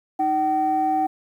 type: tone pair together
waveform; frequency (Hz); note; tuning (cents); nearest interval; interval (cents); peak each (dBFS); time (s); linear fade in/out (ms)
sine; 311.1 / 762.9; D#4 / G5; 0 / -47; octave + major third; 1553; -24 / -18; 0.19-1.07; 10
effects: tanh soft clip ceiling -13 dBFS + 9-bit